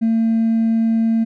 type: tone with hard clipping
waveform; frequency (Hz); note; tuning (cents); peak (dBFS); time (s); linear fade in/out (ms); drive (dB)
triangle; 225.8; A3; +45; -13; 0.01-1.25; 20; 2
effects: none